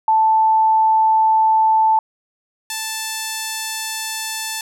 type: tone pair in turn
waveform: sine / 5% pulse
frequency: 880 / 880 Hz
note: A5 / A5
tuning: 0 / 0 cents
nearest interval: unison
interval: 0 cents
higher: neither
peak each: -11 dBFS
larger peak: neither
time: 0.08-1.99 / 2.7-4.61 s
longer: neither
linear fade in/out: 2 ms
effects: none